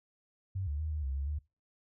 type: tone with pitch steps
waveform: sine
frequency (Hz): 95.1 / 72.7 / 77.9 / 76.1 / 67 / 69.5 / 74.3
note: F#2 / D2 / D#2 / D#2 / C2 / C#2 / D2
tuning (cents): +48 / -17 / +3 / -38 / +42 / +5 / +21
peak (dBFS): -32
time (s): 0.55-1.39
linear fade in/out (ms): 10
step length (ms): 120
effects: noise-tail reverb RT60 0.3 s tail -24 dB re dry